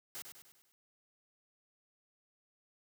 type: noise with echo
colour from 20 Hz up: white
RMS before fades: -44 dBFS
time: 0.15-0.22 s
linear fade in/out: 0 ms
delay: 100 ms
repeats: 5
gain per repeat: -6 dB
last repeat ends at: 0.72 s
effects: high-pass 100 Hz 12 dB/octave